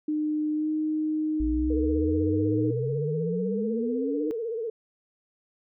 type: tone with pitch glide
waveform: sine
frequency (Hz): 304.3 to 309.3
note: D#4 to D#4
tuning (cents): -38 to -10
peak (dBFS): -24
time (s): 0.08-2.71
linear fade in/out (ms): 5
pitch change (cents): +28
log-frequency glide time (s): 0.54-0.69
type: exponential sweep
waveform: sine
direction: up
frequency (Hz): 55 to 314.6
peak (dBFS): -27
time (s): 1.4-4.31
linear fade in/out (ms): 0
type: tone with vibrato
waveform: sine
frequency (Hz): 455.9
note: A#4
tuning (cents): -39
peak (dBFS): -28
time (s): 1.7-4.7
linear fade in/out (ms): 5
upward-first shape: sine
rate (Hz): 16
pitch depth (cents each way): 84
effects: none